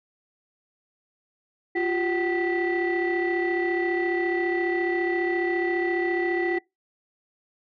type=tone cluster; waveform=sine; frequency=348.1 / 382.7 / 758 / 1966 Hz; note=F4 / G4 / F#5 / B6; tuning=-6 / -42 / +42 / -8 cents; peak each=-23 / -30 / -31 / -27 dBFS; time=1.75-6.59 s; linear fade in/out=10 ms; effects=noise-tail reverb RT60 0.2 s tail -24 dB re dry + tanh soft clip ceiling -17 dBFS